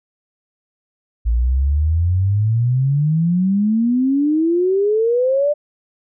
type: exponential sweep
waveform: sine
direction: up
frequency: 55.4 to 599 Hz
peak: -13 dBFS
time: 1.25-5.54 s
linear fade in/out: 20 ms
effects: none